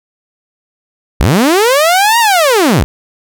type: linear two-way sweep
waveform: sawtooth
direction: up then down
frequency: 41.2 to 958 to 41.2 Hz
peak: -3 dBFS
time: 1.2-2.84 s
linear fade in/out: 0 ms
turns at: 2.19 s
effects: none